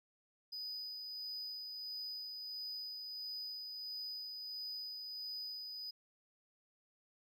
triangle tone with tremolo, 4978 Hz, D#8, in tune, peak -40 dBFS, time 0.52-5.91 s, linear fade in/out 10 ms, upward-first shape sine, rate 1.5 Hz, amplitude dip 30%, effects none

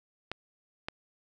clicks, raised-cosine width 0.3 ms, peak -18 dBFS, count 2, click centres 0.316 / 0.885 s, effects none

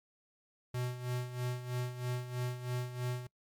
square tone with tremolo, 124.2 Hz, B2, 10 cents sharp, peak -33 dBFS, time 0.74-3.27 s, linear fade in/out 5 ms, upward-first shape sine, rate 3.1 Hz, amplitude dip 70%, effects noise-tail reverb RT60 0.1 s tail -23 dB re dry + MP3 96 kbps

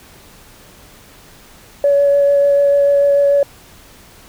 sine tone with vibrato, 566 Hz, C#5, 36 cents sharp, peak -8 dBFS, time 1.84-3.43 s, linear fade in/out 2 ms, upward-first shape sine, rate 6.8 Hz, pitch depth 10 cents each way, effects tanh soft clip ceiling -4 dBFS + pink hiss -43 dBFS RMS until 4.28 s

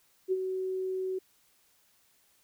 sine tone with ADSR envelope, 375.3 Hz, F#4, 25 cents sharp, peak -23 dBFS, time 0.28-1.19 s, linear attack 40 ms, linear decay 38 ms, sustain -7 dB, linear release 10 ms, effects white hiss -67 dBFS RMS until 2.43 s

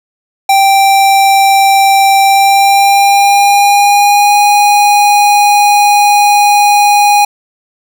square tone with pitch glide, 784 to 822 Hz, G5 to G#5, 0 to -18 cents, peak -5 dBFS, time 0.49-7.25 s, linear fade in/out 5 ms, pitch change +82 cents, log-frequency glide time 2.24-4.35 s, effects none

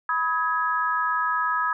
sine chord, G# minor, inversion first, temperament equal with one note detuned, 987.8 / 1270.7 / 1661.2 Hz, B5 / D#6 / G#6, 0 / +36 / 0 cents, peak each -27 / -24 / -27 dBFS, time 0.09-1.73 s, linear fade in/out 2 ms, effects none

